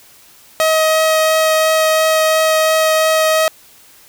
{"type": "tone with vibrato", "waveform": "sawtooth", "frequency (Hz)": 633, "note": "D#5", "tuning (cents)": 30, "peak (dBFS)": -7, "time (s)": [0.6, 3.48], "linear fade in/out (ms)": 0, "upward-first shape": "triangle", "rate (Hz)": 2.9, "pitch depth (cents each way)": 8, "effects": ["white hiss -45 dBFS RMS until 4.08 s"]}